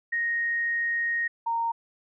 sine tone pair in turn, 1867 / 923.8 Hz, A#6 / A#5, +2 / -16 cents, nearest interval octave, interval 1218 cents, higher first, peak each -24 dBFS, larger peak neither, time 0.12-1.28 / 1.46-1.72 s, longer first, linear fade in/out 10 ms, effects none

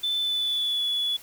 sine tone with pitch glide, 3520 to 3416 Hz, A7 to G#7, 0 to +48 cents, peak -22 dBFS, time 0.03-1.17 s, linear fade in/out 10 ms, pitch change -52 cents, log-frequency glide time 0.2-0.82 s, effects tanh soft clip ceiling -20 dBFS + white hiss -48 dBFS RMS until 1.22 s

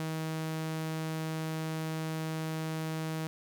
sawtooth tone, 159 Hz, D#3, 38 cents sharp, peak -29 dBFS, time 0-3.27 s, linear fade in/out 0 ms, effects none

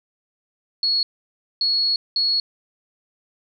sine tone bursts at uneven times, 4346 Hz, C#8, 35 cents flat, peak -17 dBFS, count 3, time 0.83-1.03 / 1.61-1.96 / 2.16-2.4 s, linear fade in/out 2 ms, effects none

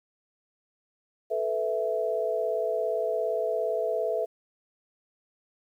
sine chord, A suspended second, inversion none, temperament equal with one note detuned, 436.5 / 493.9 / 659.3 Hz, A4 / B4 / E5, -14 / 0 / 0 cents, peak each -30 / -31 / -28 dBFS, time 1.3-4.26 s, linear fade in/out 20 ms, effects 10-bit

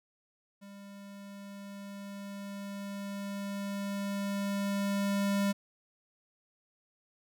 square tone with level ramp, 199.7 Hz, G3, 32 cents sharp, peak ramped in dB -48 to -27 dBFS, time 0.61-5.53 s, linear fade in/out 20 ms, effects none

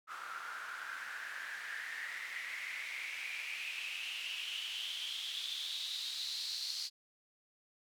white noise with band-pass filter sweep, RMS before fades -42 dBFS, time 0.07-6.9 s, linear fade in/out 50 ms, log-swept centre 1300 to 4500 Hz, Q 6.9, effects none

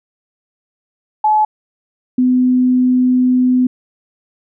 sine tone pair in turn, 856 / 252.4 Hz, A5 / B3, -48 / +38 cents, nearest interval octave + major sixth, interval 2114 cents, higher first, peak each -9 / -9 dBFS, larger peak neither, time 1.24-1.45 / 2.18-3.67 s, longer second, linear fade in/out 5 ms, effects none

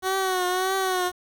15% pulse tone with vibrato, 372.5 Hz, F#4, 12 cents sharp, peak -16 dBFS, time 0.02-1.12 s, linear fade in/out 50 ms, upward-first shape triangle, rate 1.7 Hz, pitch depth 66 cents each way, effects 8-bit

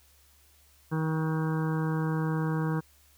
harmonic tone with a mistuned harmonic, 158.4 Hz, D#3, 31 cents sharp, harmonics 1 / 2 / 3 / 5 / 6 / 7 / 8 / 9 / 10, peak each -27 / -34 / -37 / -44 / -41 / -42 / -47 / -45 / -44 dBFS, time 0.91-2.81 s, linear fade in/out 20 ms, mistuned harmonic 9, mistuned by +25 cents, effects added 71 Hz sine -62 dBFS peak until 3.17 s + white hiss -62 dBFS RMS until 3.17 s

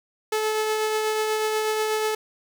sawtooth tone with tremolo, 432.7 Hz, A4, 29 cents flat, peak -17 dBFS, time 0.32-2.15 s, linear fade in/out 5 ms, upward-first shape triangle, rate 8.2 Hz, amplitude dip 30%, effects none

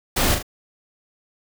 pink noise with echo, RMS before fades -20 dBFS, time 0.16-0.35 s, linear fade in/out 10 ms, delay 39 ms, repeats 2, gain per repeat -6 dB, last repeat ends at 0.428 s, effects none

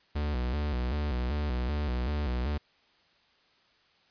45% pulse tone with vibrato, 67.6 Hz, C#2, 43 cents flat, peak -28 dBFS, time 0.15-2.58 s, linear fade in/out 10 ms, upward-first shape square, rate 2.6 Hz, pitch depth 160 cents each way, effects white hiss -65 dBFS RMS until 4.1 s + resampled to 11025 Hz

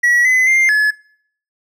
triangle tone with pitch steps, 1929 / 2026 / 2102 / 1708 Hz, B6 / B6 / C7 / G#6, -41 / +44 / +7 / +48 cents, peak -8 dBFS, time 0.03-0.91 s, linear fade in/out 10 ms, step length 220 ms, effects noise-tail reverb RT60 0.6 s tail -23 dB re dry

